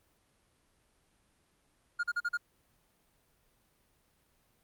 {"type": "tone bursts", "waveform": "triangle", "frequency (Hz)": 1420, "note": "F6", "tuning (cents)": 28, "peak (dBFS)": -27, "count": 5, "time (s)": [1.99, 2.374], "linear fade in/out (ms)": 10, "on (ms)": 44, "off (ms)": 41, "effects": ["pink hiss -71 dBFS RMS until 4.63 s", "Opus 32 kbps"]}